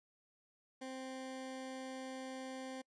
20% pulse tone, 261.6 Hz, C4, in tune, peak -39 dBFS, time 0.81-2.82 s, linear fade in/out 10 ms, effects noise-tail reverb RT60 0.1 s tail -26 dB re dry + resampled to 22050 Hz

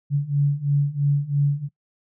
sine beating tone pair, 141.4 / 144.4 Hz, C#3 / D3, +35 / -29 cents, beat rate 3 Hz, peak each -22 / -20 dBFS, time 0.1-1.69 s, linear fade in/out 50 ms, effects noise-tail reverb RT60 0.1 s tail -22 dB re dry

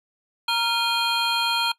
triangle tone cluster, 934 / 1387 / 2460 / 3216 / 4209 Hz, A#5 / F6 / D#7 / G7 / C8, +3 / -12 / -20 / +44 / +9 cents, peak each -24 / -26 / -26 / -23 / -25 dBFS, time 0.48-1.72 s, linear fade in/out 5 ms, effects noise-tail reverb RT60 0.1 s tail -20 dB re dry + resampled to 32000 Hz

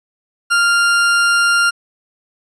40% pulse tone, 1396.9 Hz, F6, in tune, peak -10 dBFS, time 0.5-1.71 s, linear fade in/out 20 ms, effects resampled to 24000 Hz

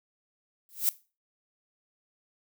violet noise with exponential growth, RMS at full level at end -21 dBFS, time 0.69-0.89 s, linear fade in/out 0 ms, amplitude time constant 42 ms, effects noise-tail reverb RT60 0.3 s tail -18 dB re dry

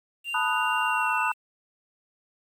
triangle tone with pitch glide, 2781 to 2686 Hz, F7 to E7, -8 to +32 cents, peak -28 dBFS, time 0.24-1.34 s, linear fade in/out 50 ms, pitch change -60 cents, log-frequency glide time 0.86-1.2 s
sine chord, B dominant seventh, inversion third, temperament equal, 880 / 987.8 / 1244.5 / 1480 Hz, A5 / B5 / D#6 / F#6, 0 / 0 / 0 / 0 cents, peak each -29 dBFS, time 0.34-1.32 s, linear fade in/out 5 ms
effects 9-bit

